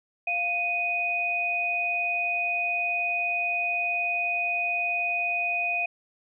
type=tone pair together; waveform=sine; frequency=698.5 / 2489 Hz; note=F5 / D#7; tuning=0 / 0 cents; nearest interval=octave + minor seventh; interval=2200 cents; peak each=-31 / -25 dBFS; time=0.27-5.86 s; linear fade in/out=5 ms; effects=none